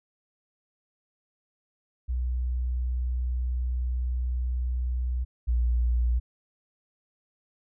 sine tone pair in turn, 61.9 / 59.86 Hz, B1 / A#1, +5 / +47 cents, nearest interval minor second, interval 58 cents, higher first, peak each -25 / -21 dBFS, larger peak second, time 2.08-5.25 / 5.47-6.2 s, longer first, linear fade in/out 20 ms, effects none

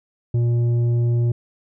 sine tone with tanh clipping, 118.9 Hz, A#2, 35 cents sharp, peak -17 dBFS, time 0.34-1.32 s, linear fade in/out 5 ms, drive 7 dB, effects none

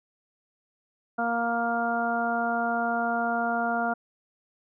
harmonic tone, 234 Hz, A#3, 7 cents sharp, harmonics 1 / 2 / 3 / 4 / 5 / 6, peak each -31 / -36 / -27 / -36 / -38 / -30 dBFS, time 1.18-3.94 s, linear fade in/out 10 ms, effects none

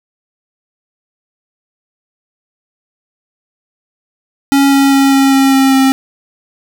square tone with pitch steps, 277.2 / 275.4 / 273.7 / 272 / 270.2 / 268.5 / 266.8 Hz, C#4 / C#4 / C#4 / C#4 / C#4 / C4 / C4, 0 / -11 / -22 / -33 / -44 / +45 / +34 cents, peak -7 dBFS, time 4.52-5.92 s, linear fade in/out 0 ms, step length 200 ms, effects none

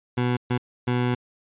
20% pulse tone bursts at uneven times, 123.3 Hz, B2, 2 cents flat, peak -16 dBFS, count 3, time 0.17-0.37 / 0.5-0.58 / 0.87-1.15 s, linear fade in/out 10 ms, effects resampled to 8000 Hz

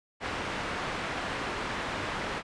white low-pass noise, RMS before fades -34 dBFS, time 0.2-2.43 s, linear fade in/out 50 ms, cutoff 1800 Hz, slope 12 dB/octave, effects resampled to 22050 Hz

